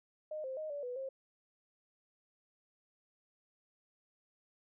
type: tone with pitch steps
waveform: sine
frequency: 615 / 525 / 621 / 576 / 494.3 / 534 Hz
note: D#5 / C5 / D#5 / D5 / B4 / C5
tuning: -20 / +6 / -3 / -34 / +1 / +35 cents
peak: -38 dBFS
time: 0.31-1.09 s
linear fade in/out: 5 ms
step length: 130 ms
effects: none